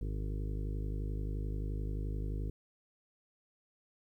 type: harmonic tone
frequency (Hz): 51.5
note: G#1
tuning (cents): -14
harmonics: 1 / 2 / 3 / 5 / 6 / 7 / 8 / 9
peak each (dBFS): -35 / -41 / -45 / -49 / -51 / -52 / -53 / -54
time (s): 0.01-2.5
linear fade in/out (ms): 5
effects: 12-bit